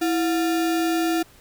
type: tone with sample-and-hold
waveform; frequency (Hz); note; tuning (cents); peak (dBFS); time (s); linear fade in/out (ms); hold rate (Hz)
sine; 329.6; E4; 0; -19; 0.01-1.23; 10; 1050
effects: pink hiss -52 dBFS RMS until 1.4 s